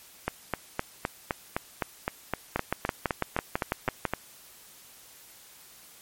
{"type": "two click trains", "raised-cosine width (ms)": 0.5, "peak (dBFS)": [-10, -11], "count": [10, 16], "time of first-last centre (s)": [[2.56, 4.053], [0.28, 4.136]], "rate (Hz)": [6.03, 3.89], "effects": ["white hiss -52 dBFS RMS until 6.01 s", "MP3 64 kbps"]}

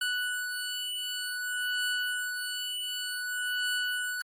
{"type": "beating tone pair", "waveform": "25% pulse", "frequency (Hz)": [1480, 1480.54], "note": ["F#6", "F#6"], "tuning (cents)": [0, 1], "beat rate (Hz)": 0.54, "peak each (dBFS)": -30, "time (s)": [0.01, 4.22], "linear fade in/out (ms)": 5, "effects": ["AAC 48 kbps"]}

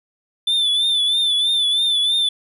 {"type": "tone with vibrato", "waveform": "triangle", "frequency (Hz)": 3520, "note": "A7", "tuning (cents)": 0, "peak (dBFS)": -14, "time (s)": [0.47, 2.29], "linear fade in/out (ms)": 5, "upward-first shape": "triangle", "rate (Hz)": 3.1, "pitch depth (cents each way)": 69, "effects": ["resampled to 32000 Hz"]}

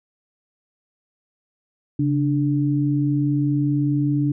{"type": "tone pair together", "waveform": "sine", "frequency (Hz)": [138.61, 293.7], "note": ["C#3", "D4"], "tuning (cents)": [0, 0], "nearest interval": "octave + minor second", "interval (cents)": 1300, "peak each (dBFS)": -20, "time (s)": [1.99, 4.32], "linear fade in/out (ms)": 5, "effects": []}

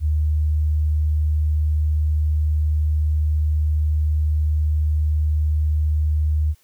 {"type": "tone", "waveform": "sine", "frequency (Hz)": 76.2, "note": "D#2", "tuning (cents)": -36, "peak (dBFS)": -16, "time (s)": [0, 6.55], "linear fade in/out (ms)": 50, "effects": ["white hiss -60 dBFS RMS until 6.63 s"]}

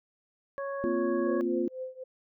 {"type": "harmonic tone", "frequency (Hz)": 554, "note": "C#5", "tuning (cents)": -1, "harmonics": [1, 2, 3], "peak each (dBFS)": [-33, -39, -43], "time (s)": [0.58, 1.41], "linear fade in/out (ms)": 0}
{"type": "chord", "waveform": "sine", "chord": "Bb suspended second", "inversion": "none", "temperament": "equal", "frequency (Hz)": [233.1, 261.6, 349.2], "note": ["Bb3", "C4", "F4"], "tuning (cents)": [0, 0, 0], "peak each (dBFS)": [-33, -33, -28], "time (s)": [0.84, 1.68], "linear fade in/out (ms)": 0}
{"type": "tone with tremolo", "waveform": "sine", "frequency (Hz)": 516, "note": "C5", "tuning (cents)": -24, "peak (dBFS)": -32, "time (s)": [1.26, 2.04], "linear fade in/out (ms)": 10, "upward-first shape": "triangle", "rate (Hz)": 4, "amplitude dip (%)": 95}
{"effects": []}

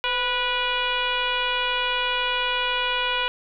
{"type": "tone with frequency modulation", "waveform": "sine", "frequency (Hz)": 1952, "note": "B6", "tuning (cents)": -21, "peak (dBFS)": -21, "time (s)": [0.04, 3.28], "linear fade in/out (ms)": 0, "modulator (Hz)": 482, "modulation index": 2.8, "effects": []}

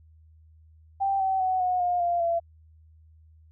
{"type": "tone with pitch steps", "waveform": "sine", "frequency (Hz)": [784, 765.2, 746.9, 729, 711.5, 694.4, 677.8], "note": ["G5", "G5", "F#5", "F#5", "F5", "F5", "E5"], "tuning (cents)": [0, -42, 16, -26, 32, -10, 48], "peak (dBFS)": -22, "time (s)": [1, 2.4], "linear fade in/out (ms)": 20, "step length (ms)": 200, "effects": ["added 79 Hz sine -52 dBFS peak until 3.51 s"]}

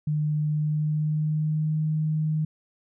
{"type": "tone with pitch glide", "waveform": "sine", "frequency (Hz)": [151.2, 155.09], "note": ["D#3", "D#3"], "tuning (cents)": [-49, -5], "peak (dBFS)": -22, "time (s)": [0.07, 2.45], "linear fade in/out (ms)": 5, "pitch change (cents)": 44, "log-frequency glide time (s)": [0.48, 1.78], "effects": []}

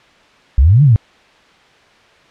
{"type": "exponential two-way sweep", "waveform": "sine", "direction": "up then down", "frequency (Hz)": [58.27, 154.4, 101.2], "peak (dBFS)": -5, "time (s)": [0.58, 0.96], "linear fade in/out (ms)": 0, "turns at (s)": 0.83, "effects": ["white hiss -47 dBFS RMS until 2.3 s", "low-pass 3000 Hz 12 dB/octave"]}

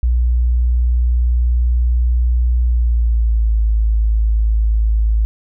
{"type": "tone with pitch glide", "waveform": "sine", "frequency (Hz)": [60.2, 54.26], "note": ["B1", "A1"], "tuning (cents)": [-44, -23], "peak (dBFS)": -11, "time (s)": [0.03, 5.25], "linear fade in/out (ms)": 0, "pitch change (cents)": -179, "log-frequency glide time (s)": [2.63, 3.57], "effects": []}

